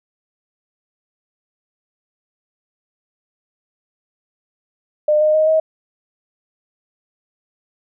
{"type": "tone with pitch steps", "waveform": "sine", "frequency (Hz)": [604, 613.8, 623.9, 634], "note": ["D5", "D#5", "D#5", "D#5"], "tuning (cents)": [48, -24, 5, 32], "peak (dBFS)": -11, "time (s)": [5.08, 5.6], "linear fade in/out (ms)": 5, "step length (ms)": 130, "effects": []}